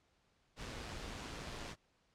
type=noise with amplitude modulation; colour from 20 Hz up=pink; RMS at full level=-44 dBFS; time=0.56-1.76 s; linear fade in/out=50 ms; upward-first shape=sine; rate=112 Hz; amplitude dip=35%; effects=pink hiss -75 dBFS RMS until 2.14 s + low-pass 6000 Hz 12 dB/octave